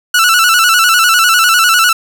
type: tone with vibrato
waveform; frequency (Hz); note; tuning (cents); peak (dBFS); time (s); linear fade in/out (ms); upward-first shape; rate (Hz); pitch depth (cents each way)
sawtooth; 1395; F6; -2; -3; 0.14-1.93; 5; square; 10; 80
effects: none